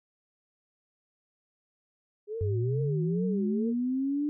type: tone with vibrato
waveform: sine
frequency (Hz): 406.1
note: G#4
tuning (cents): -39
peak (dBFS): -32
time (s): 2.27-3.74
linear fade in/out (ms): 50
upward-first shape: triangle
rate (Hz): 2.3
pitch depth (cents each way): 230
type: linear sweep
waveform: sine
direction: up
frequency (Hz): 92.5 to 298.5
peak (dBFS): -26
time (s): 2.41-4.29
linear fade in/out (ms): 0
effects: none